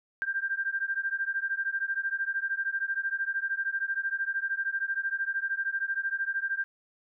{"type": "beating tone pair", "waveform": "sine", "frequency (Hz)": [1580, 1593], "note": ["G6", "G6"], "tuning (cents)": [13, 27], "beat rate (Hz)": 13, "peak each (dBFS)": -31, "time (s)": [0.22, 6.64], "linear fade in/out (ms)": 0, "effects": []}